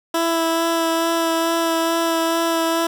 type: tone with vibrato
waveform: 15% pulse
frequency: 330.7 Hz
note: E4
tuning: 6 cents sharp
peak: -11 dBFS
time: 0.14-2.87 s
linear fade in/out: 5 ms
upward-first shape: sine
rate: 2.3 Hz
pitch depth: 13 cents each way
effects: none